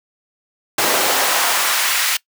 pink noise with high-pass filter sweep, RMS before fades -17 dBFS, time 0.78-2.17 s, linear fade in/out 5 ms, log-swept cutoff 380 to 1900 Hz, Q 1, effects noise-tail reverb RT60 0.1 s tail -22 dB re dry

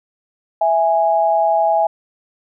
sine tone pair together, 659.3 / 828 Hz, E5 / G#5, 0 / -5 cents, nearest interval major third, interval 395 cents, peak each -15 dBFS, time 0.61-1.87 s, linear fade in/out 5 ms, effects none

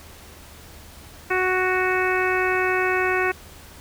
harmonic tone, 370 Hz, F#4, in tune, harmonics 1 / 2 / 3 / 4 / 5 / 6 / 7, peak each -23 / -28 / -28 / -26 / -27 / -29 / -30 dBFS, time 1.3-3.32 s, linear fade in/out 10 ms, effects added 76 Hz sine -47 dBFS peak until 3.8 s + pink hiss -45 dBFS RMS until 3.8 s

